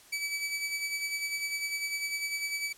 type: tone with tremolo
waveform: sawtooth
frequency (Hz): 2294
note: D7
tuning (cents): -41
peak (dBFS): -26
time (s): 0.12-2.73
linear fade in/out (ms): 10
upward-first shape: sine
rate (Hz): 10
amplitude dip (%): 50
effects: white hiss -56 dBFS RMS until 2.77 s + low-pass 12000 Hz 12 dB/octave